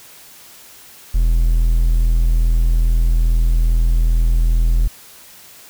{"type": "tone", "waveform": "triangle", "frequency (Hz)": 41.2, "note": "E1", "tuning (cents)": 0, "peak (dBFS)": -9, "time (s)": [1.14, 4.88], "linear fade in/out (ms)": 10, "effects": ["white hiss -42 dBFS RMS until 5.69 s"]}